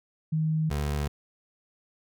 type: tone pair in turn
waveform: sine / 25% pulse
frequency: 157.3 / 73 Hz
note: D#3 / D2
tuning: +19 / -10 cents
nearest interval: octave + minor second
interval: 1329 cents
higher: first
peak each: -23 dBFS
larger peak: neither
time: 0.32-0.7 / 0.7-1.08 s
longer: neither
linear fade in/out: 10 ms
effects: none